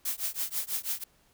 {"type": "noise with tremolo", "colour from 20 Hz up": "blue", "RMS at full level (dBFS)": -29, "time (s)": [0.05, 1.04], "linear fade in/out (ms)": 5, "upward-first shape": "triangle", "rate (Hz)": 6.1, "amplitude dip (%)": 100, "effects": ["pink hiss -65 dBFS RMS until 1.33 s"]}